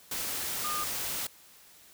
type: tone in noise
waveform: sine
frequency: 1217 Hz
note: D#6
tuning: 39 cents flat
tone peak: -32 dBFS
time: 0.64-0.84 s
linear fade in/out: 5 ms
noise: white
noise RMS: -34 dBFS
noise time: 0.11-1.27 s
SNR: -1 dB
effects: white hiss -56 dBFS RMS until 1.93 s